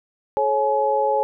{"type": "tone cluster", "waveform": "sine", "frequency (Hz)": [428.6, 548, 848], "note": ["A4", "C#5", "G#5"], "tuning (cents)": [-45, -20, 36], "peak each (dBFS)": [-24, -21, -20], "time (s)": [0.37, 1.23], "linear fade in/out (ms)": 0, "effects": []}